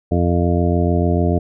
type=harmonic tone; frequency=86.8 Hz; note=F2; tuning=10 cents flat; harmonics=1 / 2 / 3 / 4 / 5 / 7 / 8; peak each=-17 / -20 / -22 / -23 / -24 / -25 / -26 dBFS; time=0.11-1.39 s; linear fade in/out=10 ms; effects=none